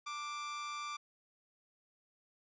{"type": "tone with amplitude modulation", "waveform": "sawtooth", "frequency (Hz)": 1178, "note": "D6", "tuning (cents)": 5, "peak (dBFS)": -34, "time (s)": [0.06, 0.97], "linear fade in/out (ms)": 10, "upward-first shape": "sine", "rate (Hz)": 276, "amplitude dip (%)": 40, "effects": ["resampled to 16000 Hz"]}